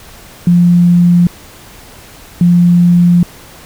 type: tone bursts at uneven times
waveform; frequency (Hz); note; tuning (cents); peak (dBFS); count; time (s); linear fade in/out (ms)
sine; 174.61; F3; 0; -4; 2; 0.47-1.27 / 2.41-3.23; 2
effects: pink hiss -36 dBFS RMS until 3.65 s